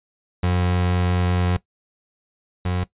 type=tone pair in turn; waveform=30% pulse; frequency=89.5 / 90.12 Hz; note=F2 / F#2; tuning=+43 / -45 cents; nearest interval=unison; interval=12 cents; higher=second; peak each=-15 / -18 dBFS; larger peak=first; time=0.43-1.57 / 2.65-2.84 s; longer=first; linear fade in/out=5 ms; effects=noise-tail reverb RT60 0.1 s tail -18 dB re dry + resampled to 8000 Hz

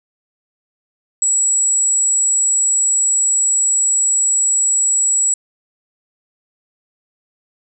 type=tone; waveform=sine; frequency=7780 Hz; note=B8; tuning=27 cents flat; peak=-12 dBFS; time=1.22-5.34 s; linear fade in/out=2 ms; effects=none

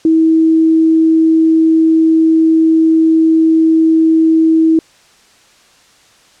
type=tone; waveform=sine; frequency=322.1 Hz; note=E4; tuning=40 cents flat; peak=-6 dBFS; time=0.05-4.79 s; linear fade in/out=2 ms; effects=white hiss -47 dBFS RMS until 6.4 s + low-pass 7000 Hz 12 dB/octave

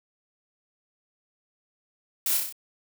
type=noise with echo; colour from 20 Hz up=blue; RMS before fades=-26 dBFS; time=2.26-2.37 s; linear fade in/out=2 ms; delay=31 ms; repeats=5; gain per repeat=-3 dB; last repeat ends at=2.525 s; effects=none

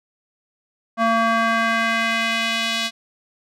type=tone with band-pass filter sweep; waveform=square; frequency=227.4 Hz; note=A#3; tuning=43 cents flat; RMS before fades=-20 dBFS; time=0.97-2.91 s; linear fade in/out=50 ms; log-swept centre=1000 to 3700 Hz; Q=1.5; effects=none

